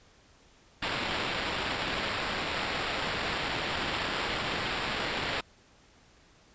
white noise with sample-and-hold, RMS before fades -32 dBFS, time 0.82-5.41 s, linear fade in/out 5 ms, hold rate 6300 Hz, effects pink hiss -60 dBFS RMS until 6.54 s + resampled to 16000 Hz

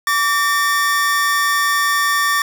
45% pulse tone pair together, 1155 / 1815 Hz, D6 / A#6, -29 / -47 cents, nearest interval minor sixth, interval 782 cents, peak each -17 dBFS, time 0.07-2.42 s, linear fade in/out 2 ms, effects none

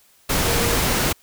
sine tone in noise, 469.5 Hz, A#4, 12 cents sharp, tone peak -26 dBFS, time 0.47-0.76 s, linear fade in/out 10 ms, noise pink, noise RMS -20 dBFS, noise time 0.29-1.13 s, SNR -9 dB, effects white hiss -56 dBFS RMS until 1.22 s

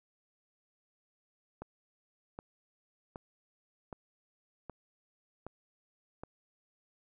click train, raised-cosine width 1 ms, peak -28 dBFS, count 7, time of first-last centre 1.62-6.235 s, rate 1.3 Hz, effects none

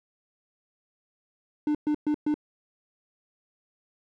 triangle tone bursts, 299.2 Hz, D4, 32 cents sharp, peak -20 dBFS, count 4, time 1.67-2.342 s, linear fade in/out 2 ms, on 78 ms, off 120 ms, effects none

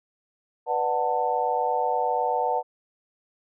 sine chord, B minor seventh, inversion none, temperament just, 493.9 / 592.7 / 740.8 / 889 Hz, B4 / D5 / F#5 / A5, 0 / +16 / +2 / +18 cents, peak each -28 / -31 / -26 / -26 dBFS, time 0.66-2.63 s, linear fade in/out 50 ms, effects none

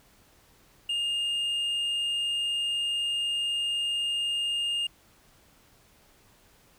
sine tone with tanh clipping, 2826 Hz, F7, 20 cents sharp, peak -27 dBFS, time 0.89-4.87 s, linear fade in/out 5 ms, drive 4 dB, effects pink hiss -60 dBFS RMS until 6.78 s

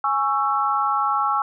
sine chord, C# minor, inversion second, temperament equal with one note detuned, 830.6 / 1108.7 / 1330.8 Hz, G#5 / C#6 / E6, 0 / 0 / +16 cents, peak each -23 / -23 / -22 dBFS, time 0.04-1.42 s, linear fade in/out 2 ms, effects none

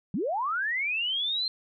sine linear sweep, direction up, 155.56 to 4186 Hz, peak -26 dBFS, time 0.14-1.48 s, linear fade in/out 2 ms, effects none

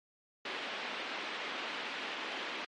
white band-pass noise, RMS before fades -40 dBFS, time 0.45-2.65 s, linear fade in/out 5 ms, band 240 to 3300 Hz, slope 24 dB/octave, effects MP3 48 kbps

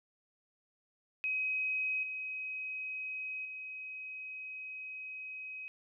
sine tone with level steps, 2532 Hz, D#7, 30 cents sharp, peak -31 / -37 / -41 dBFS, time 1.24-5.68 s, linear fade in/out 0 ms, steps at 2.03 / 3.45 s, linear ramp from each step 2 ms, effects none

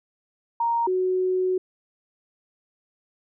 sine tone pair in turn, 932.3 / 370 Hz, A#5 / F#4, 0 / 0 cents, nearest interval octave + major third, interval 1600 cents, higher first, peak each -20 dBFS, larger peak neither, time 0.6-0.87 / 0.87-1.58 s, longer second, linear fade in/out 5 ms, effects none

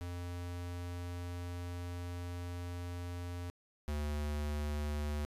square tone pair in turn, 88 / 74.15 Hz, F2 / D2, +14 / +17 cents, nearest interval minor third, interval 297 cents, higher first, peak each -40 / -35 dBFS, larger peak second, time 0.01-3.5 / 3.88-5.25 s, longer first, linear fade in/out 0 ms, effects resampled to 32000 Hz

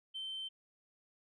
sine tone, 3100 Hz, G7, 20 cents flat, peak -38 dBFS, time 0.14-0.49 s, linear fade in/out 20 ms, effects tanh soft clip ceiling -36 dBFS

